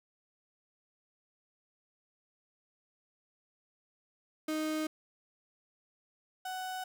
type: tone pair in turn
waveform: 35% pulse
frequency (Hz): 310.8 / 745.2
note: D#4 / F#5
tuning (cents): -2 / +12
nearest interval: octave + minor third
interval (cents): 1514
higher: second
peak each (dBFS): -30 / -35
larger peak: first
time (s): 4.48-4.87 / 6.45-6.84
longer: neither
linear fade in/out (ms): 5
effects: none